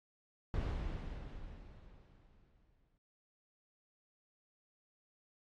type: noise with exponential decay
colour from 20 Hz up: brown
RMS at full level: -35 dBFS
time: 0.54-2.98 s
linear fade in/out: 1 ms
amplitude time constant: 530 ms
effects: low-pass 4000 Hz 12 dB/octave + AAC 48 kbps